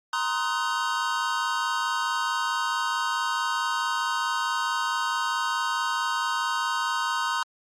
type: chord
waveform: square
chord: C half-diminished seventh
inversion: third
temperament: just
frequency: 941.9 / 1046.5 / 1255.8 / 1507 Hz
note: Bb5 / C6 / Eb6 / Gb6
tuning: +18 / 0 / +16 / +31 cents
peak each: -31 dBFS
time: 0.13-7.43 s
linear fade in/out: 2 ms
effects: low-pass 7000 Hz 12 dB/octave + Opus 48 kbps